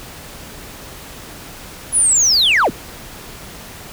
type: linear sweep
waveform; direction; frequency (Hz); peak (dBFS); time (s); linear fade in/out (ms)
sine; down; 10470 to 31.99; -8; 1.92-2.71; 50
effects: tanh soft clip ceiling -9 dBFS + pink hiss -35 dBFS RMS until 3.92 s